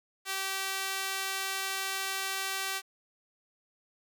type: tone with high-pass filter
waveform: sawtooth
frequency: 386.5 Hz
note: G4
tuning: 24 cents flat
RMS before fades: -34 dBFS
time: 0.25-2.82 s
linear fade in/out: 50 ms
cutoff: 1400 Hz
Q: 0.59
effects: none